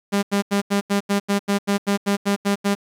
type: tone bursts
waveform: sawtooth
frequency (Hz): 200.9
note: G3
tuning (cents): +43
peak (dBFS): -13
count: 14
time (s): 0.12-2.752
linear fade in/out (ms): 20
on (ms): 110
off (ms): 84
effects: low-pass 12000 Hz 12 dB/octave + 8-bit